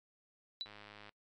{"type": "tone with exponential decay", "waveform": "sine", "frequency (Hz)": 3951, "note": "B7", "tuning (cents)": 0, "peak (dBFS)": -33, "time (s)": [0.61, 0.7], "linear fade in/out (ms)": 0, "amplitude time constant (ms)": 19}
{"type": "click train", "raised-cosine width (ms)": 0.3, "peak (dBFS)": -36, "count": 46, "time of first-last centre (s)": [0.66, 1.093], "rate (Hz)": 104}
{"effects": ["noise-tail reverb RT60 0.1 s tail -25 dB re dry", "MP3 96 kbps"]}